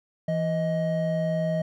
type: tone pair together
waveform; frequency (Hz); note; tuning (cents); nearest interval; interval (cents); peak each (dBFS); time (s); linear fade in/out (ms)
triangle; 166.19 / 628; E3 / D#5; +14 / +16; octave + major seventh; 2302; -24; 0.28-1.62; 5
effects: none